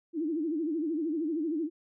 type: tone with vibrato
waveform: sine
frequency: 316 Hz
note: D#4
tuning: 27 cents sharp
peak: -28 dBFS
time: 0.13-1.7 s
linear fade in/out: 50 ms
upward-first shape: sine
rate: 13 Hz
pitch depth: 140 cents each way
effects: none